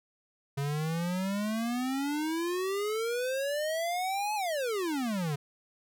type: exponential two-way sweep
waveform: square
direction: up then down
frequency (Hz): 137.7 to 863 to 137.7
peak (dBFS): -30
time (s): 0.57-5.36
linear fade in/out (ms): 10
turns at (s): 4.35
effects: none